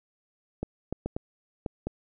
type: clicks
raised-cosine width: 2 ms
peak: -17 dBFS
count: 6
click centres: 0.63 / 0.926 / 1.06 / 1.165 / 1.662 / 1.87 s
effects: none